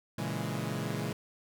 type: chord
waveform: sawtooth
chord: A# half-diminished seventh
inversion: none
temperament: equal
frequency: 116.54 / 138.59 / 164.81 / 207.7 Hz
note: A#2 / C#3 / E3 / G#3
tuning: 0 / 0 / 0 / 0 cents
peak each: -34 dBFS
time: 0.18-1.13 s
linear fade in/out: 5 ms
effects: none